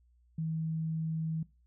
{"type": "tone", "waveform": "sine", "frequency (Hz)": 160.2, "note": "E3", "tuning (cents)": -49, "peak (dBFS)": -31, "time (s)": [0.38, 1.43], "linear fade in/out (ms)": 5, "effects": ["noise-tail reverb RT60 0.3 s tail -21 dB re dry", "added 60 Hz sine -63 dBFS peak until 1.66 s"]}